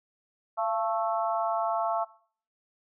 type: harmonic tone with a mistuned harmonic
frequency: 220 Hz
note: A3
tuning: in tune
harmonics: 3 / 4 / 5 / 6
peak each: -29 / -31 / -33 / -35 dBFS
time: 0.57-2.05 s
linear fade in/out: 20 ms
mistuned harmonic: 3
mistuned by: +57 cents
effects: noise-tail reverb RT60 0.5 s tail -20 dB re dry